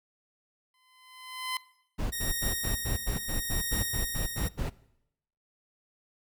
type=tone with exponential growth; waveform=15% pulse; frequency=1024 Hz; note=C6; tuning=38 cents flat; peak=-22 dBFS; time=0.74-1.57 s; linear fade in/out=2 ms; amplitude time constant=180 ms
type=noise bursts; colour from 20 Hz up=brown; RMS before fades=-30 dBFS; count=13; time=1.98-4.702 s; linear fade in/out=20 ms; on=130 ms; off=86 ms
type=tone with tremolo; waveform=5% pulse; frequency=1863 Hz; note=A#6; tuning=2 cents flat; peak=-19 dBFS; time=2.12-4.49 s; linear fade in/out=10 ms; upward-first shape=triangle; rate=0.76 Hz; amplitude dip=55%
effects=noise-tail reverb RT60 0.8 s tail -20 dB re dry